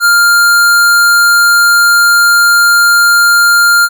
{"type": "tone", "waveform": "square", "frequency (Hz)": 1400, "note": "F6", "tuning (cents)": 4, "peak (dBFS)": -5, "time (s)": [0, 3.89], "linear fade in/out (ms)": 50, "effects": []}